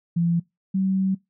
sine tone pair in turn, 170 / 190.88 Hz, F3 / G3, -46 / -46 cents, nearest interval major second, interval 200 cents, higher second, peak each -18 / -19 dBFS, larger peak first, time 0.16-0.4 / 0.74-1.15 s, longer second, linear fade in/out 10 ms, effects noise-tail reverb RT60 0.2 s tail -23 dB re dry

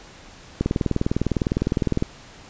click train, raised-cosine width 3 ms, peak -7 dBFS, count 29, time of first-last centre 0.61-2.024 s, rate 19.8 Hz, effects pink hiss -45 dBFS RMS until 2.49 s + resampled to 16000 Hz

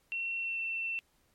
sine tone with pitch glide, 2718 to 2691 Hz, F7 to E7, -48 to +35 cents, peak -32 dBFS, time 0.12-0.99 s, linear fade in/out 0 ms, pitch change -17 cents, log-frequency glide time 0.39-0.59 s, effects pink hiss -71 dBFS RMS until 1.34 s + MP3 64 kbps

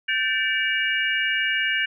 sine tone cluster, 1553 / 1765 / 2304 / 2858 Hz, G6 / A6 / D7 / F7, -17 / +5 / -34 / +39 cents, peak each -26 dBFS, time 0.08-1.86 s, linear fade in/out 10 ms, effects none

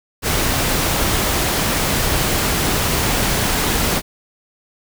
pink noise, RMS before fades -18 dBFS, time 0.22-4.02 s, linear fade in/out 50 ms, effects none

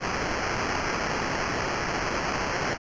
blue noise with sample-and-hold, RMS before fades -28 dBFS, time 0-2.78 s, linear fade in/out 50 ms, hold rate 3675 Hz, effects resampled to 16000 Hz

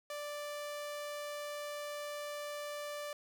sawtooth tone, 587.3 Hz, D5, in tune, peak -36 dBFS, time 0.1-3.13 s, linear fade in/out 2 ms, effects none

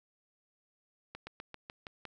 slowing click train, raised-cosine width 0.3 ms, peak -27 dBFS, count 7, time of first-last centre 1.15-2.053 s, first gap 120 ms, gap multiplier 1.09, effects none

